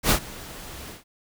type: noise with ADSR envelope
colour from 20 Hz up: pink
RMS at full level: -17 dBFS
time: 0.03-1.04 s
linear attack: 77 ms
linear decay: 84 ms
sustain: -22 dB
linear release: 140 ms
effects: none